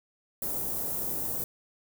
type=band-stop noise; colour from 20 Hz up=white; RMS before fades=-32 dBFS; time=0.42-1.44 s; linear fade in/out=2 ms; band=580 to 14000 Hz; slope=12 dB/octave; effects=none